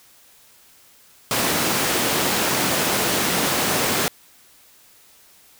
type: high-pass noise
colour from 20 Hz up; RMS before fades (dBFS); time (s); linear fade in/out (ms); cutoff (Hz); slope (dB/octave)
pink; -21; 1.31-4.08; 0; 190; 12
effects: white hiss -52 dBFS RMS until 5.59 s